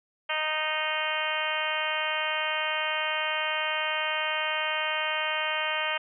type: harmonic tone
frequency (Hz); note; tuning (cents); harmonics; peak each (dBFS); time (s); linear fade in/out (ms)
310; D#4; -6; 2 / 3 / 4 / 5 / 6 / 7 / 8 / 9 / 10; -35 / -35 / -35 / -35 / -35 / -35 / -35 / -35 / -35; 0.29-5.98; 10
effects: none